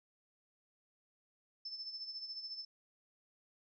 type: tone with tremolo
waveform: sine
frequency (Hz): 5274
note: E8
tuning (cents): 0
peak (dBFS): -40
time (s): 1.65-2.65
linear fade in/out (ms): 5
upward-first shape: sine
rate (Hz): 14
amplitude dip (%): 60
effects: none